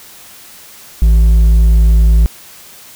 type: tone with hard clipping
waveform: sine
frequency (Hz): 55.2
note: A1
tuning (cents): +6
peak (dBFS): -6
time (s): 1.02-2.26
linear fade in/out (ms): 0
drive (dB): 4
effects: white hiss -37 dBFS RMS until 2.95 s